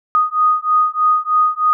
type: beating tone pair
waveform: sine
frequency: 1240 / 1243.2 Hz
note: D#6 / D#6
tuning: -6 / -2 cents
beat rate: 3.2 Hz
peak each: -15 dBFS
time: 0.15-1.73 s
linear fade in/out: 0 ms
effects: none